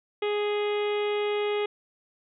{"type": "harmonic tone", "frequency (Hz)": 415.3, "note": "G#4", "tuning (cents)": 0, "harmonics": [1, 2, 3, 4, 5, 6, 7, 8, 9], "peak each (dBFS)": [-25, -36, -39, -47, -38, -41, -43, -41, -51], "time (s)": [0.22, 1.66], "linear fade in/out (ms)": 5, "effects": []}